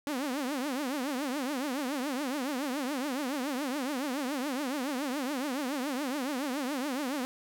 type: tone with vibrato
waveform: sawtooth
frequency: 272.4 Hz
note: C#4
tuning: 30 cents flat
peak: -27 dBFS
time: 0.07-7.25 s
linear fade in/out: 0 ms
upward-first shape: triangle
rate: 7.1 Hz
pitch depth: 230 cents each way
effects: none